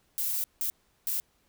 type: noise bursts at uneven times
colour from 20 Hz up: violet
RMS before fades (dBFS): -30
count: 3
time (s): 0.18-0.44 / 0.61-0.7 / 1.07-1.2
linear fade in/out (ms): 0
effects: pink hiss -69 dBFS RMS until 1.48 s